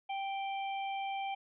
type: harmonic tone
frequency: 784 Hz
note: G5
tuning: in tune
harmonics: 1 / 3 / 4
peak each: -35 / -44 / -48 dBFS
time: 0.09-1.35 s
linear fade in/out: 10 ms
effects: none